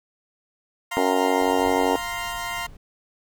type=chord; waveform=20% pulse; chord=F suspended fourth; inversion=none; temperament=equal; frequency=698.5 / 932.3 / 1046.5 Hz; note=F5 / Bb5 / C6; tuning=0 / 0 / 0 cents; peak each=-28 / -27 / -27 dBFS; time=0.91-2.67 s; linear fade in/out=10 ms
type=harmonic tone; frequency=92.5 Hz; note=F#2; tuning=in tune; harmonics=3 / 4 / 5 / 6 / 7 / 8 / 9 / 10; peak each=-25 / -28 / -24 / -32 / -29 / -28 / -28 / -27 dBFS; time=0.97-1.96 s; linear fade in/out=0 ms
type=noise; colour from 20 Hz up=brown; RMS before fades=-44 dBFS; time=1.41-2.77 s; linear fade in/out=5 ms
type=tone with exponential decay; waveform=sine; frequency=85.1 Hz; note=F2; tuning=44 cents flat; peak=-33 dBFS; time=1.66-1.88 s; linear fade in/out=0 ms; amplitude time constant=46 ms
effects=none